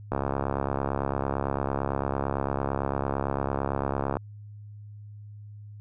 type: click train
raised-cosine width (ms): 1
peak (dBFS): -13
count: 280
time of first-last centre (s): 0.12-4.169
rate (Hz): 68.9
effects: added 104 Hz sine -41 dBFS peak until 5.8 s

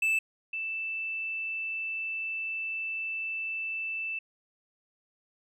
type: tone pair in turn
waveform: triangle / sine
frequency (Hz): 2637 / 2648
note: E7 / E7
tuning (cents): 0 / +7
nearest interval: unison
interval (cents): 7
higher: second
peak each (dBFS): -22 / -31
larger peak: first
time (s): 0.02-0.19 / 0.53-4.19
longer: second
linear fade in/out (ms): 5
effects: none

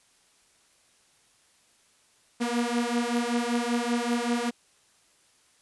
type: beating tone pair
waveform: sawtooth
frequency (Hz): 236 / 241.2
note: A#3 / B3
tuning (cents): +22 / -41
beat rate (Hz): 5.2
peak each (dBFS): -24 / -24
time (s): 2.4-4.51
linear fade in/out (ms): 20
effects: white hiss -63 dBFS RMS until 5.61 s + resampled to 24000 Hz

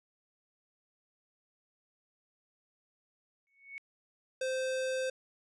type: tone with exponential growth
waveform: sine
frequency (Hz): 2217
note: C#7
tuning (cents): 0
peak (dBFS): -38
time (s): 3.47-3.78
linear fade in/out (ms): 0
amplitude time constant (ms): 67
type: tone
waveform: square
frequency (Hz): 520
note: C5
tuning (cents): -11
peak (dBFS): -32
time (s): 4.41-5.1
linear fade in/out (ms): 5
effects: resampled to 22050 Hz

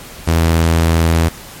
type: tone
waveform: sawtooth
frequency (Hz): 82.41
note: E2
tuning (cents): 0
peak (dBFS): -6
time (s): 0.27-1.29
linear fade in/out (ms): 10
effects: pink hiss -34 dBFS RMS until 1.6 s + MP3 64 kbps

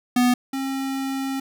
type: tone pair in turn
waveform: square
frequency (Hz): 246.9 / 269.3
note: B3 / C#4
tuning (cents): 0 / -50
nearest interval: major second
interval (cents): 150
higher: second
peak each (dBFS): -16 / -25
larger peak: first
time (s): 0.16-0.34 / 0.53-1.4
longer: second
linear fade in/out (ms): 5
effects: none

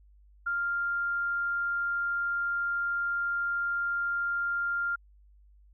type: tone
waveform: sine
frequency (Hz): 1396.9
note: F6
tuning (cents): 0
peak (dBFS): -27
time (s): 0.46-4.96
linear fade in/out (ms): 10
effects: added 50 Hz sine -55 dBFS peak until 5.73 s

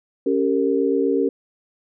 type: chord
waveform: sine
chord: G diminished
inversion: second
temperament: equal with one note detuned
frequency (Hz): 277.2 / 392 / 460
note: Db4 / G4 / Bb4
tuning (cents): 0 / 0 / -23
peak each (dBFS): -21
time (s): 0.26-1.29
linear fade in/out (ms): 5
effects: none

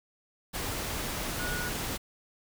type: tone in noise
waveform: sine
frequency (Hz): 1456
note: F#6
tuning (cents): -28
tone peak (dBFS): -35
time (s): 1.38-1.7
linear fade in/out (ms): 20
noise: pink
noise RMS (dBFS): -34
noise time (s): 0.53-1.98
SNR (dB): -4
effects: none

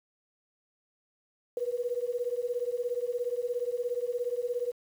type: beating tone pair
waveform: sine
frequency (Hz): 478 / 495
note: A#4 / B4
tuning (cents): +43 / +4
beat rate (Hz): 17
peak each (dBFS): -32 / -32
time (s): 1.57-4.72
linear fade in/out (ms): 2
effects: 9-bit

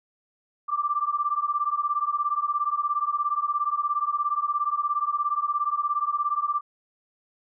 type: beating tone pair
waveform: sine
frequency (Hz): 1169 / 1186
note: D6 / D6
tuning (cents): -8 / +17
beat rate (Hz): 17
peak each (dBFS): -26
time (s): 0.68-6.61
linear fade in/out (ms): 20
effects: none

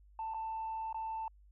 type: tone with dropouts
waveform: sine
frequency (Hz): 888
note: A5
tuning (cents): +16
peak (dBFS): -35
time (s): 0.19-1.28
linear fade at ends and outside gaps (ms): 2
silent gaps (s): 0.338-0.344 / 0.928-0.944
effects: tanh soft clip ceiling -33 dBFS + added 50 Hz sine -58 dBFS peak until 1.51 s

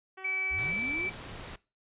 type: tone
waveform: 10% pulse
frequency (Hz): 379.4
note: F#4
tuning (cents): +43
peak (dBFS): -35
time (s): 0.17-0.72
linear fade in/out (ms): 10
type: tone with pitch glide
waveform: sine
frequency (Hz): 2300 to 2319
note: D7 to D7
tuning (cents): -37 to -22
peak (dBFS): -29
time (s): 0.24-1.1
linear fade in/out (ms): 10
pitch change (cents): +15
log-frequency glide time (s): 0.53-0.88
type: linear sweep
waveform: triangle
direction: up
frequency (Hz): 51.4 to 390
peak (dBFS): -37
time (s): 0.5-1.09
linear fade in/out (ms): 20
type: noise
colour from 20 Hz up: pink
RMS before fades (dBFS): -43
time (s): 0.58-1.56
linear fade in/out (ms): 5
effects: noise-tail reverb RT60 0.3 s tail -21 dB re dry + resampled to 8000 Hz

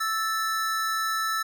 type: tone pair together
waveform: square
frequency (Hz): 1317.7 / 1760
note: E6 / A6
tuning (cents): -1 / 0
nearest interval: perfect fourth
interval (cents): 501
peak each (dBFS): -27 / -31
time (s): 0-1.43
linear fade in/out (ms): 10
effects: none

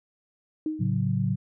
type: tone with exponential decay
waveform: sine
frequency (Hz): 311.1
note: D#4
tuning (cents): 0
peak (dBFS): -23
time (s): 0.66-1.1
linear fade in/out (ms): 2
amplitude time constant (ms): 95
type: chord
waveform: sine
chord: F# minor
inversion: first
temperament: equal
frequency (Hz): 110 / 138.59 / 185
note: A2 / C#3 / F#3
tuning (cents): 0 / 0 / 0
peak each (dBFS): -27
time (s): 0.79-1.36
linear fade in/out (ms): 20
effects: none

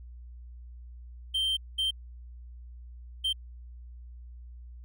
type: tone bursts at uneven times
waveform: triangle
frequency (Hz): 3136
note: G7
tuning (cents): 0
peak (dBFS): -24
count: 3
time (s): 1.34-1.57 / 1.78-1.91 / 3.24-3.33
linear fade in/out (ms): 10
effects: added 60 Hz sine -43 dBFS peak until 4.84 s

